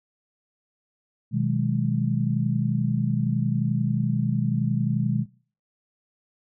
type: chord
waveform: sine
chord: G# minor seventh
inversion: first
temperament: just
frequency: 124.59 / 155.74 / 186.89 / 207.7 Hz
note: B2 / D#3 / F#3 / G#3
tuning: +16 / +2 / +18 / 0 cents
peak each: -25 / -26 / -31 / -26 dBFS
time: 1.31-5.26 s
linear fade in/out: 50 ms
effects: noise-tail reverb RT60 0.4 s tail -20 dB re dry